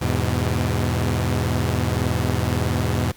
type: chord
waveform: sawtooth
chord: E major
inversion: none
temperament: equal with one note detuned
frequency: 82.41 / 103.83 / 125.7 Hz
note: E2 / G#2 / B2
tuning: 0 / 0 / +31 cents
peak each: -20 dBFS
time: 0.01-3.12 s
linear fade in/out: 10 ms
effects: pink hiss -49 dBFS RMS until 3.16 s